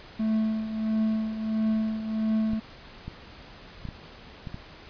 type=tone with tremolo; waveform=triangle; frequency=219 Hz; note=A3; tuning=8 cents flat; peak=-19 dBFS; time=0.19-2.6 s; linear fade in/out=10 ms; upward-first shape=triangle; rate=1.5 Hz; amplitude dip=70%
type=clicks; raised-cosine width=5 ms; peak=-23 dBFS; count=6; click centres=2.534 / 3.08 / 3.853 / 3.888 / 4.472 / 4.544 s
effects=pink hiss -47 dBFS RMS until 4.89 s + resampled to 11025 Hz